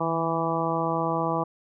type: harmonic tone with a mistuned harmonic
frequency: 165 Hz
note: E3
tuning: 2 cents sharp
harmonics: 1 / 2 / 3 / 4 / 5 / 6 / 7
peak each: -31 / -31 / -31 / -31 / -31 / -31 / -31 dBFS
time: 0-1.44 s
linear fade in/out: 10 ms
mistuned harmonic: 1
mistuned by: -33 cents
effects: none